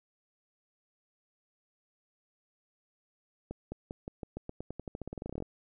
accelerating click train, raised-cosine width 2 ms, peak -25 dBFS, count 24, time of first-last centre 3.51-5.424 s, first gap 210 ms, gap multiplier 0.9, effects none

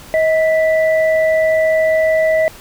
sine tone pair together, 635.7 / 1975.5 Hz, D#5 / B6, +37 / 0 cents, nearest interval octave + minor sixth, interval 1963 cents, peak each -11 / -20 dBFS, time 0.14-2.48 s, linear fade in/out 0 ms, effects pink hiss -38 dBFS RMS until 2.6 s

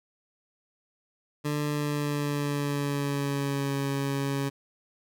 20% pulse tone with pitch glide, 147.9 to 138.79 Hz, D3 to C#3, +13 to +2 cents, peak -22 dBFS, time 1.44-4.5 s, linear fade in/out 20 ms, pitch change -111 cents, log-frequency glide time 1.68-3.77 s, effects none

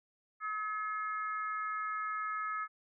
harmonic tone, 426.9 Hz, G#4, 48 cents sharp, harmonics 3 / 4 / 5, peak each -35 / -42 / -46 dBFS, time 0.4-2.68 s, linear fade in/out 50 ms, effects none

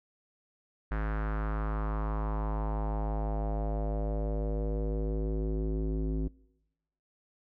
square tone with low-pass filter sweep, 53 Hz, G#1, 36 cents sharp, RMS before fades -31 dBFS, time 0.91-6.28 s, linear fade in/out 5 ms, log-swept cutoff 1600 to 310 Hz, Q 3, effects noise-tail reverb RT60 1.0 s tail -25 dB re dry

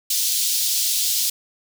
pink high-pass noise, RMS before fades -21 dBFS, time 0.1-1.3 s, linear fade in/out 5 ms, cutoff 3800 Hz, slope 24 dB/octave, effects none

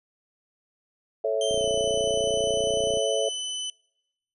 sine chord, A major, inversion none, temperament equal, 440 / 554.4 / 659.3 Hz, A4 / C#5 / E5, 0 / 0 / 0 cents, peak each -27 dBFS, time 1.24-3.29 s, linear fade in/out 5 ms
sawtooth tone with pitch glide, 3134 to 3013 Hz, G7 to F#7, -1 to +31 cents, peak -26 dBFS, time 1.41-3.7 s, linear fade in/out 2 ms, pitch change -68 cents, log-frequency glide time 1.53-1.67 s
click train, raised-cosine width 2 ms, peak -22 dBFS, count 45, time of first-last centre 1.51-2.972 s, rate 30.1 Hz
effects noise-tail reverb RT60 0.9 s tail -26 dB re dry + resampled to 24000 Hz

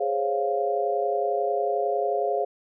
sine chord, Db major seventh, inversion second, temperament equal, 415.3 / 523.3 / 554.4 / 698.5 Hz, Ab4 / C5 / Db5 / F5, 0 / 0 / 0 / 0 cents, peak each -27 / -31 / -29 / -26 dBFS, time 0-2.45 s, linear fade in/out 10 ms, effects none

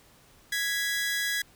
sawtooth tone pair together, 1664.7 / 1975.5 Hz, G#6 / B6, +4 / 0 cents, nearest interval minor third, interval 296 cents, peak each -25 / -28 dBFS, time 0.52-1.42 s, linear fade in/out 5 ms, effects pink hiss -58 dBFS RMS until 1.55 s

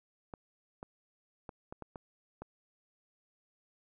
clicks, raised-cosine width 1 ms, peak -29 dBFS, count 7, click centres 0.338 / 0.829 / 1.492 / 1.725 / 1.823 / 1.958 / 2.42 s, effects none

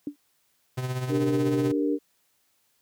sine tone with exponential decay, 290.4 Hz, D4, 19 cents flat, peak -24 dBFS, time 0.07-0.16 s, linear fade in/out 2 ms, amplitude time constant 19 ms
45% pulse tone with tremolo, 127.5 Hz, C3, 44 cents flat, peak -25 dBFS, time 0.77-1.72 s, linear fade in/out 10 ms, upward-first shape triangle, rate 16 Hz, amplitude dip 60%
sine chord, G minor, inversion second, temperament equal, 293.7 / 392 / 466.2 Hz, D4 / G4 / Bb4, 0 / 0 / 0 cents, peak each -24 / -30 / -29 dBFS, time 1.08-1.99 s, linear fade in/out 50 ms
effects white hiss -69 dBFS RMS until 2.81 s + high-pass 60 Hz 12 dB/octave

